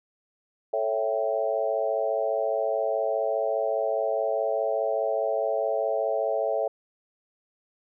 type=chord; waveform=sine; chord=A dominant seventh; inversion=none; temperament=equal; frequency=440 / 554.4 / 659.3 / 784 Hz; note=A4 / C#5 / E5 / G5; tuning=0 / 0 / 0 / 0 cents; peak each=-30 / -28 / -27 / -33 dBFS; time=0.73-6.68 s; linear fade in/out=5 ms; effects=none